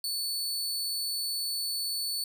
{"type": "tone", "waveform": "sawtooth", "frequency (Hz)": 4459, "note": "C#8", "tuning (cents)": 9, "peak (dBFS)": -27, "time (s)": [0.04, 2.24], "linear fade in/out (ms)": 2, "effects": []}